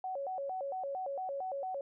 sine tone with vibrato, 645 Hz, E5, 38 cents flat, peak -35 dBFS, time 0.04-1.81 s, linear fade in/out 2 ms, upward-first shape square, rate 4.4 Hz, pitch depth 260 cents each way, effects none

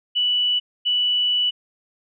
sine tone pair in turn, 2960 / 2960 Hz, F#7 / F#7, 0 / 0 cents, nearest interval unison, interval 0 cents, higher neither, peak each -17 / -17 dBFS, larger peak neither, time 0.15-0.6 / 0.85-1.51 s, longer second, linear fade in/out 20 ms, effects none

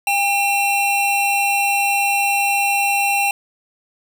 square tone pair together, 801.3 / 2710 Hz, G5 / E7, +38 / +47 cents, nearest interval octave + major sixth, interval 2109 cents, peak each -19 dBFS, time 0.07-3.31 s, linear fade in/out 2 ms, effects none

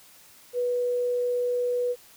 sine tone, 490.2 Hz, B4, 13 cents flat, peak -23 dBFS, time 0.53-1.96 s, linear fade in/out 50 ms, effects white hiss -53 dBFS RMS until 2.16 s

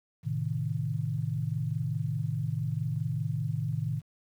sine chord, A diminished, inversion none, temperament equal, 110 / 130.81 / 155.56 Hz, A2 / C3 / Eb3, 0 / 0 / 0 cents, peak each -33 / -33 / -32 dBFS, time 0.23-4.02 s, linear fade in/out 50 ms, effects 10-bit

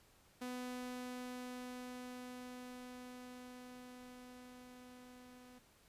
sawtooth tone with level ramp, 249.6 Hz, B3, 19 cents sharp, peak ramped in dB -38 to -53 dBFS, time 0.41-5.59 s, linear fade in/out 10 ms, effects pink hiss -68 dBFS RMS until 5.88 s + resampled to 32000 Hz

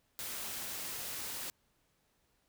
white noise, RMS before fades -41 dBFS, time 0.19-1.5 s, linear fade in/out 0 ms, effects pink hiss -75 dBFS RMS until 2.48 s

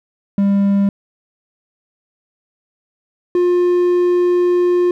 triangle tone pair in turn, 199.2 / 354.9 Hz, G3 / F4, +28 / +28 cents, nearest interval minor seventh, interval 1000 cents, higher second, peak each -9 dBFS, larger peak neither, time 0.38-0.89 / 3.35-4.91 s, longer second, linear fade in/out 2 ms, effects none

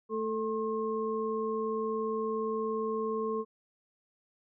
sine tone cluster, 220 / 441.4 / 1073 Hz, A3 / A4 / C6, 0 / +5 / +43 cents, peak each -37 / -31 / -37 dBFS, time 0.09-3.45 s, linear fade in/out 50 ms, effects none

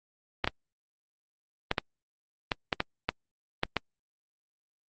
clicks, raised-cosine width 0.3 ms, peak -9 dBFS, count 10, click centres 0.444 / 0.475 / 1.714 / 1.782 / 2.518 / 2.728 / 2.804 / 3.09 / 3.634 / 3.767 s, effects Opus 32 kbps

